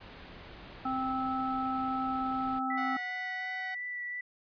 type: low-pass noise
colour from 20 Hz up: pink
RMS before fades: -49 dBFS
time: 0-2.6 s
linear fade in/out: 20 ms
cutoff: 4000 Hz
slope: 24 dB/octave
type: harmonic tone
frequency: 261.6 Hz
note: C4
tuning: in tune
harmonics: 1 / 3 / 5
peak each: -34 / -34 / -34 dBFS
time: 0.85-2.97 s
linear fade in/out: 5 ms
type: tone with vibrato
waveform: sine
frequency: 1966 Hz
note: B6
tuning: 8 cents flat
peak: -35 dBFS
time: 2.7-4.21 s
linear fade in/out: 5 ms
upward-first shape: triangle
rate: 2.8 Hz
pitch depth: 13 cents each way
type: tone with pitch glide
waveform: sawtooth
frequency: 734 to 747.3 Hz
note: F#5 to F#5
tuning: -14 to +17 cents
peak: -36 dBFS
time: 2.77-3.75 s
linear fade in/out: 10 ms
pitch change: +31 cents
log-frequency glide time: 2.99-3.62 s
effects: resampled to 11025 Hz